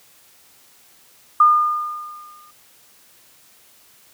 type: tone with exponential decay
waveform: sine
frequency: 1214 Hz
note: D#6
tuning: 43 cents flat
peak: -7 dBFS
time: 1.4-2.51 s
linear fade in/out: 5 ms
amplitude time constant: 240 ms
effects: white hiss -52 dBFS RMS until 4.13 s + high-pass 60 Hz 12 dB/octave